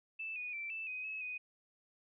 sine tone with pitch steps, 2639 / 2471 / 2339 / 2643 / 2509 / 2578 / 2494 Hz, E7 / D#7 / D7 / E7 / D#7 / E7 / D#7, +1 / -13 / -8 / +4 / +14 / -39 / +3 cents, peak -39 dBFS, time 0.19-1.38 s, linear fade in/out 10 ms, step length 170 ms, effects none

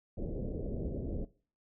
pink low-pass noise, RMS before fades -37 dBFS, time 0.17-1.25 s, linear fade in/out 5 ms, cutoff 570 Hz, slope 48 dB/octave, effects noise-tail reverb RT60 0.4 s tail -19 dB re dry

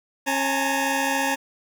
20% pulse tone cluster, 271.6 / 839 / 913 Hz, C#4 / G#5 / A#5, -35 / +17 / -36 cents, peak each -21 dBFS, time 0.26-1.36 s, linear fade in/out 20 ms, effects none

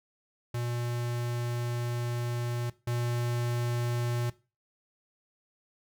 square tone pair in turn, 120.1 / 120.1 Hz, B2 / B2, -48 / -48 cents, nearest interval unison, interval 0 cents, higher neither, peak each -31 / -29 dBFS, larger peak second, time 0.54-2.7 / 2.87-4.3 s, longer first, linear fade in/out 5 ms, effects noise-tail reverb RT60 0.3 s tail -18 dB re dry

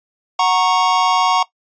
square chord, F# major, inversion none, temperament equal with one note detuned, 740 / 932.3 / 1100.4 Hz, F#5 / A#5 / C#6, 0 / 0 / -13 cents, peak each -18 dBFS, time 0.39-1.43 s, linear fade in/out 5 ms, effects noise-tail reverb RT60 0.1 s tail -17 dB re dry + resampled to 16000 Hz

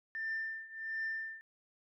sine tone with tremolo, 1788 Hz, A6, 27 cents sharp, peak -32 dBFS, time 0.15-1.41 s, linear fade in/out 0 ms, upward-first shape triangle, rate 1.4 Hz, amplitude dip 90%, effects tanh soft clip ceiling -31 dBFS

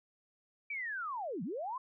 sine linear two-way sweep, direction down then up, 2349 to 155.56 to 1077 Hz, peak -36 dBFS, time 0.7-1.78 s, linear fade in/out 5 ms, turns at 1.43 s, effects none

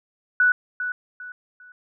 sine tone with echo, 1480 Hz, F#6, in tune, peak -14 dBFS, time 0.4-0.52 s, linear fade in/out 2 ms, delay 400 ms, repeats 3, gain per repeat -10 dB, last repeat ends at 1.72 s, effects none

